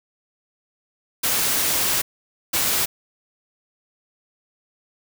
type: noise bursts at uneven times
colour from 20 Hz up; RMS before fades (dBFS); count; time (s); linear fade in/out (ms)
white; -21; 2; 1.23-2.02 / 2.53-2.86; 10
effects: none